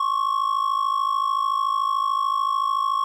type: ring-modulated tone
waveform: triangle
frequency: 1102 Hz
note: C#6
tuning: 11 cents flat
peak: -15 dBFS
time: 0-3.04 s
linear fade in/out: 0 ms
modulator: 26.8 Hz
effects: none